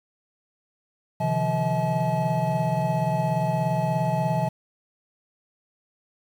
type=tone cluster; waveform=triangle; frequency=131.3 / 154.8 / 171.8 / 639 / 858 Hz; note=C3 / D#3 / F3 / D#5 / A5; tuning=+6 / -9 / -28 / +46 / -44 cents; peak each=-26 dBFS; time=1.2-4.49 s; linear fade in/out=10 ms; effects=8-bit